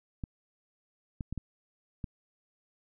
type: clicks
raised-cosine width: 5 ms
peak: -23 dBFS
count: 5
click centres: 0.238 / 1.208 / 1.326 / 1.377 / 2.042 s
effects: none